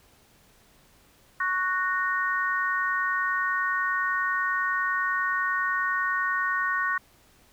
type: harmonic tone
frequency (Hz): 370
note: F#4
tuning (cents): 0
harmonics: 3 / 4 / 5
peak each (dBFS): -28 / -28 / -28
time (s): 1.4-6.98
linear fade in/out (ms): 5
effects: pink hiss -59 dBFS RMS until 7.52 s